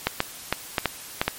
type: clicks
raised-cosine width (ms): 0.3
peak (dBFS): -4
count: 7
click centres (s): 0.07 / 0.204 / 0.526 / 0.782 / 0.857 / 1.215 / 1.28
effects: white hiss -40 dBFS RMS until 1.38 s + MP3 64 kbps